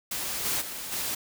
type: noise with level steps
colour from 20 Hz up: white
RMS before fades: -32 / -28 / -37 / -31 dBFS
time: 0.11-1.15 s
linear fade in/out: 5 ms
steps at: 0.44 / 0.6 / 0.91 s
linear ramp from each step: 20 ms
effects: none